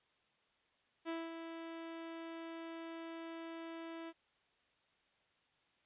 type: tone with ADSR envelope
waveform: sawtooth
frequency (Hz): 329.6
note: E4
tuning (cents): 0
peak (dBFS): -34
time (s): 1.05-4.13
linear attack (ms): 40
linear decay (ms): 210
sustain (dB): -7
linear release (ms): 44
effects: white hiss -75 dBFS RMS until 5.85 s + resampled to 8000 Hz